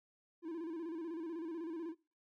triangle tone with vibrato, 329.6 Hz, E4, in tune, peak -38 dBFS, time 0.42-1.95 s, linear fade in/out 50 ms, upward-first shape square, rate 16 Hz, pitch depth 73 cents each way, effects noise-tail reverb RT60 0.4 s tail -26 dB re dry

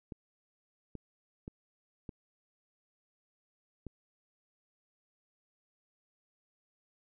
clicks, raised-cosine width 3 ms, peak -29 dBFS, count 5, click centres 0.122 / 0.953 / 1.479 / 2.092 / 3.867 s, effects none

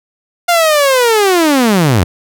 sawtooth linear sweep, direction down, 707 to 78.1 Hz, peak -4 dBFS, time 0.48-2.04 s, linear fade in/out 10 ms, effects none

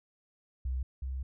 sine tone pair in turn, 64 / 65.53 Hz, C2 / C2, -38 / +3 cents, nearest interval unison, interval 41 cents, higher second, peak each -30 / -33 dBFS, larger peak first, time 0.65-0.83 / 1.02-1.23 s, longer second, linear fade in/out 5 ms, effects none

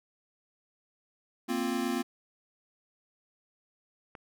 square chord, Bb suspended second, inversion none, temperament equal, 233.1 / 261.6 / 349.2 Hz, Bb3 / C4 / F4, 0 / 0 / 0 cents, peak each -34 / -33 / -35 dBFS, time 1.48-2.03 s, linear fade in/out 20 ms
click, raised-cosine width 0.5 ms, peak -29 dBFS, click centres 4.152 s
effects none

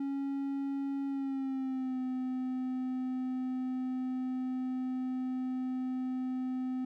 triangle tone with pitch glide, 276.3 to 256.3 Hz, C#4 to C4, -6 to -36 cents, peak -30 dBFS, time 0-6.85 s, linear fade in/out 5 ms, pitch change -130 cents, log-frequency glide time 1.07-1.99 s, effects none

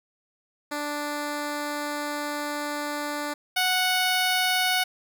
10% pulse tone pair in turn, 293.7 / 737.9 Hz, D4 / F#5, 0 / -5 cents, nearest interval octave + major third, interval 1595 cents, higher second, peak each -20 / -13 dBFS, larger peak second, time 0.71-3.34 / 3.56-4.84 s, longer first, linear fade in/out 10 ms, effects none

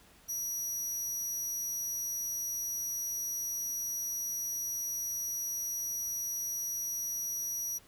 sawtooth tone, 5800 Hz, F#8, 35 cents flat, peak -31 dBFS, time 0.28-7.79 s, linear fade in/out 20 ms, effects pink hiss -60 dBFS RMS until 7.87 s

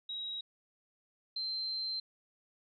sine tone pair in turn, 3831 / 4121 Hz, A#7 / C8, +47 / -27 cents, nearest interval minor second, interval 126 cents, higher second, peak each -37 / -34 dBFS, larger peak second, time 0.09-0.41 / 1.36-2 s, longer second, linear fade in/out 5 ms, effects none

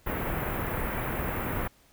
pink band-stop noise, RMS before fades -31 dBFS, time 0.06-1.68 s, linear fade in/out 10 ms, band 2200 to 14000 Hz, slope 24 dB/octave, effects pink hiss -61 dBFS RMS until 1.92 s

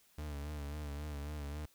40% pulse tone with vibrato, 73.5 Hz, D2, 2 cents sharp, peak -39 dBFS, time 0.18-1.66 s, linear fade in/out 5 ms, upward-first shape sine, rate 3.7 Hz, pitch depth 57 cents each way, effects white hiss -68 dBFS RMS until 1.74 s

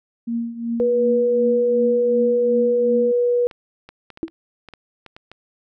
sine tone with tremolo, 233.1 Hz, A#3, in tune, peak -19 dBFS, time 0.27-3.12 s, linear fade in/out 10 ms, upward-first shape triangle, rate 2.7 Hz, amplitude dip 80%
sine tone, 485 Hz, B4, 31 cents flat, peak -15 dBFS, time 0.8-3.47 s, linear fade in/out 0 ms
clicks, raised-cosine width 0.3 ms, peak -24 dBFS, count 10, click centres 3.512 / 3.89 / 4.103 / 4.174 / 4.281 / 4.687 / 4.737 / 5.063 / 5.165 / 5.316 s
sine tone with exponential decay, 326.2 Hz, E4, 18 cents flat, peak -16 dBFS, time 4.23-4.3 s, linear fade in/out 0 ms, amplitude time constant 15 ms
effects none

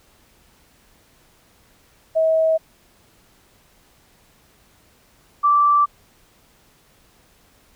sine tone pair in turn, 642 / 1167.3 Hz, E5 / D6, -46 / -11 cents, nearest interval minor seventh, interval 1035 cents, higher second, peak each -14 / -12 dBFS, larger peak second, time 2.15-2.58 / 5.43-5.86 s, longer neither, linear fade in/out 20 ms, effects pink hiss -56 dBFS RMS until 7.75 s

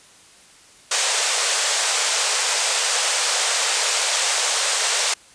white band-pass noise, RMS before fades -21 dBFS, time 0.91-5.14 s, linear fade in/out 5 ms, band 450 to 8900 Hz, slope 48 dB/octave, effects white hiss -49 dBFS RMS until 5.34 s + resampled to 22050 Hz

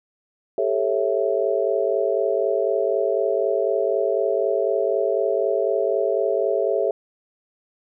sine chord, A dominant seventh, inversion third, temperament just, 396 / 440 / 550 / 660 Hz, G4 / A4 / C#5 / E5, +18 / 0 / -14 / +2 cents, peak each -24 dBFS, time 0.58-6.91 s, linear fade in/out 2 ms, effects none

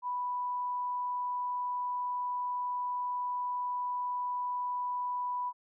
sine tone, 987.8 Hz, B5, in tune, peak -31 dBFS, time 0.02-5.53 s, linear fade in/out 50 ms, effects none

